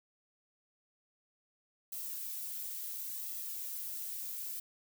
violet noise with flanger, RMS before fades -41 dBFS, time 1.92-4.6 s, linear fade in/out 5 ms, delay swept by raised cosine 1.5 to 2.8 ms, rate 0.71 Hz, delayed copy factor +0.5, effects none

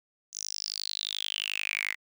sawtooth tone with high-pass filter sweep, 51.4 Hz, G#1, 17 cents flat, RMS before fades -34 dBFS, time 0.32-1.96 s, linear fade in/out 50 ms, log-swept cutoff 6300 to 2000 Hz, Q 9.9, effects none

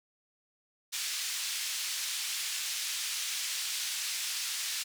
white band-pass noise, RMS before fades -35 dBFS, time 0.92-4.84 s, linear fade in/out 20 ms, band 2300 to 7000 Hz, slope 12 dB/octave, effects none

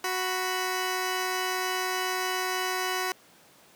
10% pulse tone pair together, 370 / 987.8 Hz, F#4 / B5, 0 / 0 cents, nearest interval octave + perfect fourth, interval 1700 cents, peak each -20 / -25 dBFS, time 0.04-3.12 s, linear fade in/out 2 ms, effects pink hiss -56 dBFS RMS until 3.75 s + high-pass 200 Hz 12 dB/octave

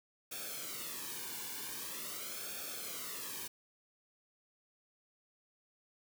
white noise with flanger, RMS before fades -43 dBFS, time 0.31-3.48 s, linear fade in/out 10 ms, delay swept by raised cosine 1 to 1.57 ms, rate 0.44 Hz, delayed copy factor -0.75, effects none

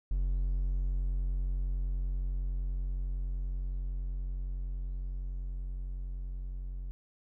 triangle tone with level ramp, 45.35 Hz, F#1, 34 cents flat, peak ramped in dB -25 to -34 dBFS, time 0.11-6.91 s, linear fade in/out 0 ms, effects none

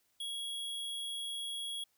square tone, 3322 Hz, G#7, in tune, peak -38 dBFS, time 0.2-1.84 s, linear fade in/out 5 ms, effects white hiss -75 dBFS RMS until 1.97 s

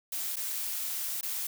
blue noise with dropouts, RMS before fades -34 dBFS, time 0.12-1.47 s, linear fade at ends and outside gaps 5 ms, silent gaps 0.359-0.366 / 1.211-1.229 s, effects none

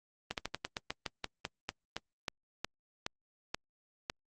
slowing click train, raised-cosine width 0.2 ms, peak -17 dBFS, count 17, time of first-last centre 0.31-4.099 s, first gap 68 ms, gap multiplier 1.15, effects Opus 32 kbps

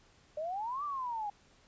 sine exponential two-way sweep, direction up then down, 591 to 1196 to 805 Hz, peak -34 dBFS, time 0.37-1.3 s, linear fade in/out 5 ms, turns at 0.84 s, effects pink hiss -64 dBFS RMS until 1.67 s + resampled to 16000 Hz

